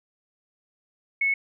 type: tone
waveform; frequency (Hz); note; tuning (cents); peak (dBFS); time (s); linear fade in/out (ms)
sine; 2200; C#7; -14; -20; 1.21-1.34; 5
effects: none